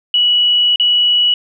sine tone with dropouts, 2935 Hz, F#7, 15 cents flat, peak -9 dBFS, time 0.14-1.34 s, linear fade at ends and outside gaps 2 ms, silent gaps 0.759-0.798 s, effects none

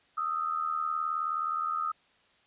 sine tone pair together, 1242.8 / 1322 Hz, D#6 / E6, -2 / +5 cents, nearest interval minor second, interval 107 cents, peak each -30 / -33 dBFS, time 0.17-1.92 s, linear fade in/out 10 ms, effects white hiss -65 dBFS RMS until 2.46 s + resampled to 8000 Hz

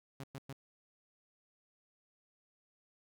sawtooth tone bursts, 136.3 Hz, C#3, 29 cents flat, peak -39 dBFS, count 3, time 0.2-0.528 s, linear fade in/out 2 ms, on 36 ms, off 110 ms, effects none

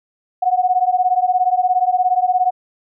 sine beating tone pair, 725 / 742 Hz, F#5 / F#5, -35 / +5 cents, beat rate 17 Hz, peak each -16 dBFS, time 0.42-2.51 s, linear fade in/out 10 ms, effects none

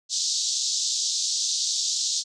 white band-pass noise, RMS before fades -26 dBFS, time 0.09-2.24 s, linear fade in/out 50 ms, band 3700 to 7100 Hz, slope 48 dB/octave, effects resampled to 22050 Hz

